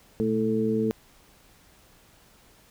harmonic tone with a mistuned harmonic, 110 Hz, A2, in tune, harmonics 1 / 2 / 3 / 4, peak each -34 / -25 / -31 / -26 dBFS, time 0.2-0.91 s, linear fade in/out 0 ms, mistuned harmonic 1, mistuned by +130 cents, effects pink hiss -57 dBFS RMS until 2.7 s

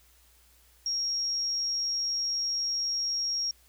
sine tone, 5588 Hz, F8, in tune, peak -27 dBFS, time 0.86-3.51 s, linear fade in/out 2 ms, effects added 60 Hz sine -62 dBFS peak until 3.68 s + white hiss -62 dBFS RMS until 3.68 s

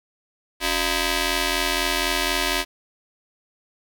5% pulse ring-modulated tone, 324.5 Hz, E4, 27 cents flat, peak -6 dBFS, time 0.6-2.65 s, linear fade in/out 50 ms, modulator 1340 Hz, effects none

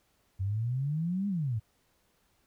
sine exponential two-way sweep, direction up then down, 92.5 to 206.5 to 102 Hz, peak -28 dBFS, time 0.39-1.6 s, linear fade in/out 20 ms, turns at 1.28 s, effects pink hiss -71 dBFS RMS until 2.46 s

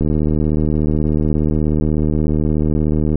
click train, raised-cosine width 3 ms, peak -5 dBFS, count 242, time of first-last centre 0.01-3.156 s, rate 76.6 Hz, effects none

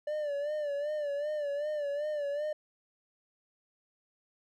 triangle tone with vibrato, 587.3 Hz, D5, in tune, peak -29 dBFS, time 0.07-2.53 s, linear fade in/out 5 ms, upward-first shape sine, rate 2.6 Hz, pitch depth 68 cents each way, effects none

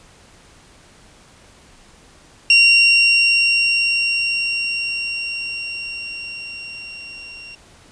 30% pulse tone with level ramp, 2758 Hz, F7, 22 cents flat, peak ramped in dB -5 to -32 dBFS, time 2.5-7.55 s, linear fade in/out 2 ms, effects pink hiss -48 dBFS RMS until 7.91 s + resampled to 22050 Hz

